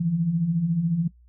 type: beating tone pair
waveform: sine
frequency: 155.56 / 169.56 Hz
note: D#3 / E3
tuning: 0 / +49 cents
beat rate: 14 Hz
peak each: -29 / -21 dBFS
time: 0-1.08 s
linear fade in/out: 10 ms
effects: noise-tail reverb RT60 0.1 s tail -19 dB re dry + added 60 Hz sine -51 dBFS peak until 1.28 s